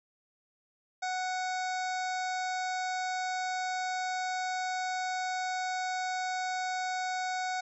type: harmonic tone with a mistuned harmonic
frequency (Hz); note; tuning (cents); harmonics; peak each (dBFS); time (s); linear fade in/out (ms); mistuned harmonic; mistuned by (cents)
740; F#5; 0; 1 / 2 / 3 / 5 / 6 / 7 / 8 / 9 / 10; -32 / -38 / -42 / -46 / -48 / -49 / -50 / -51 / -52; 1.02-7.61; 10; 5; +28
effects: none